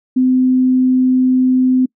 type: tone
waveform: sine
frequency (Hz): 256.2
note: C4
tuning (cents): -36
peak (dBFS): -9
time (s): 0.16-1.86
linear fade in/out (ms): 10
effects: noise-tail reverb RT60 0.1 s tail -26 dB re dry